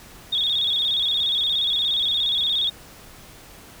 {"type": "tone with vibrato", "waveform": "sine", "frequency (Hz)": 3520, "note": "A7", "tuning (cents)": 0, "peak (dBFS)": -19, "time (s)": [0.32, 2.7], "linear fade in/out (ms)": 10, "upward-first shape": "square", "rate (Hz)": 17, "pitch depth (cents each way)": 75, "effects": ["pink hiss -45 dBFS RMS until 3.8 s"]}